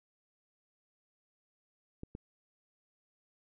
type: clicks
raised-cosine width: 3 ms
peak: -29 dBFS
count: 2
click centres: 2.034 / 2.151 s
effects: none